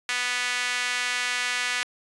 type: tone with high-pass filter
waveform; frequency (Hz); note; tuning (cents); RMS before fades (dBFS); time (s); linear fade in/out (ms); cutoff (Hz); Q
sawtooth; 246.9; B3; 0; -27; 0.09-1.83; 0; 1900; 1.7
effects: resampled to 22050 Hz